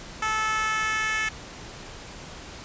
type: tone with high-pass filter sweep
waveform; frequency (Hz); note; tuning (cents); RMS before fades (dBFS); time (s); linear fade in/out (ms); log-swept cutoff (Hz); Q
10% pulse; 435.5; A4; -18; -26; 0.22-1.29; 5; 1100 to 1800; 2.3
effects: pink hiss -41 dBFS RMS until 2.64 s + resampled to 16000 Hz